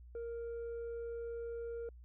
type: tone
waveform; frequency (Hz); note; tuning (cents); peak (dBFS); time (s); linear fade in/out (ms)
sine; 466.2; A#4; 0; -37; 0.15-1.89; 2
effects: tanh soft clip ceiling -39 dBFS + added 60 Hz sine -52 dBFS peak until 2.04 s